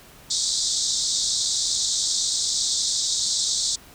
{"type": "band-pass noise", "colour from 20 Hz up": "pink", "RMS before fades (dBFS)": -24, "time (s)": [0.3, 3.76], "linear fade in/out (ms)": 10, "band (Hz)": [3600, 8300], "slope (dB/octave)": 96, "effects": ["pink hiss -48 dBFS RMS until 3.94 s"]}